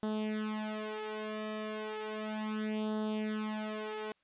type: tone with flanger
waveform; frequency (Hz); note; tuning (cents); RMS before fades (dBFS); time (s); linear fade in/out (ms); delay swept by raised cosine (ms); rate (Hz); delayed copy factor
sawtooth; 215; A3; -40; -37; 0.03-4.12; 0; 0.21 to 3.01; 0.34; +0.85
effects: white hiss -74 dBFS RMS until 4.23 s + resampled to 8000 Hz